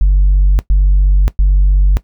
sine tone bursts, 47.84 Hz, G1, 41 cents flat, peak -4 dBFS, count 3, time 0.01-1.97 s, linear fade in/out 0 ms, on 580 ms, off 110 ms, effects noise-tail reverb RT60 0.1 s tail -18 dB re dry + tanh soft clip ceiling -4 dBFS

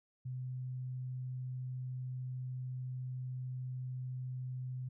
sine tone, 127.6 Hz, C3, 43 cents flat, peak -38 dBFS, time 0.25-4.89 s, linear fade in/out 10 ms, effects none

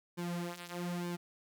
sawtooth tone with flanger, 174.61 Hz, F3, in tune, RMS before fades -39 dBFS, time 0.17-1.17 s, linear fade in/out 20 ms, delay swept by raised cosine 1.5 to 5.9 ms, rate 1.1 Hz, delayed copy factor -0.8, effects none

